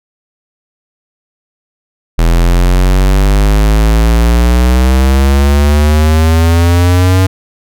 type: exponential sweep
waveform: square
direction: up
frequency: 41.2 to 94.6 Hz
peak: -6 dBFS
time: 2.18-7.27 s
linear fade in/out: 10 ms
effects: none